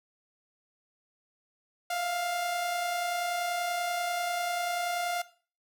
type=tone pair together; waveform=sawtooth; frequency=672.7 / 703 Hz; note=E5 / F5; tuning=+35 / +11 cents; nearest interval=minor second; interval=76 cents; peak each=-37 / -26 dBFS; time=1.9-5.22 s; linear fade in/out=5 ms; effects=noise-tail reverb RT60 0.4 s tail -17 dB re dry